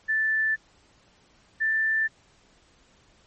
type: tone pair in turn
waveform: sine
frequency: 1760 / 1771.2 Hz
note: A6 / A6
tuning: 0 / +11 cents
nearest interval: unison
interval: 11 cents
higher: second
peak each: -21 / -21 dBFS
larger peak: neither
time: 0.08-0.56 / 1.6-2.08 s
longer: neither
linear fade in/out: 20 ms
effects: pink hiss -60 dBFS RMS until 3.26 s + MP3 32 kbps